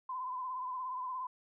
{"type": "tone with vibrato", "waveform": "sine", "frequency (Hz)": 1018, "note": "C6", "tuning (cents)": -48, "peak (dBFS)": -36, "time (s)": [0.09, 1.27], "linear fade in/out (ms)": 5, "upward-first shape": "triangle", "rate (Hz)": 17, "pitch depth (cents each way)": 59, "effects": []}